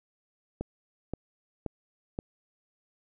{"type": "click train", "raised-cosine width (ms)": 2, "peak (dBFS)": -19, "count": 4, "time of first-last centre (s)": [0.61, 2.189], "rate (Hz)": 1.9, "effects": []}